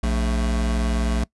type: tone pair together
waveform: square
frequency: 58.99 / 222.7 Hz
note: A#1 / A3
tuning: +21 / +21 cents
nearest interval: octave + major seventh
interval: 2300 cents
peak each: -21 / -28 dBFS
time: 0.03-1.24 s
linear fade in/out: 5 ms
effects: noise-tail reverb RT60 0.1 s tail -22 dB re dry + resampled to 24000 Hz